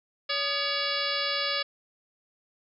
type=harmonic tone with a mistuned harmonic; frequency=566 Hz; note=C#5; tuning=36 cents sharp; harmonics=1 / 2 / 3 / 4 / 5 / 6 / 7 / 8 / 9; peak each=-35 / -35 / -35 / -35 / -35 / -35 / -35 / -35 / -35 dBFS; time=0.29-1.63 s; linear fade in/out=10 ms; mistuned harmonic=2; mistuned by=+140 cents; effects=none